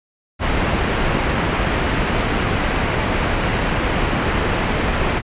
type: low-pass noise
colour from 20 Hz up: pink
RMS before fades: -19 dBFS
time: 0.39-5.22 s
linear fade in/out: 50 ms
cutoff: 2900 Hz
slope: 24 dB/octave
effects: resampled to 8000 Hz